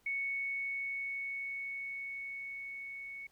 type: tone with level ramp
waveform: sine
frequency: 2217 Hz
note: C#7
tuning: in tune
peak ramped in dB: -32 to -42 dBFS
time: 0.06-3.27 s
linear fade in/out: 5 ms
effects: pink hiss -70 dBFS RMS until 3.31 s + MP3 96 kbps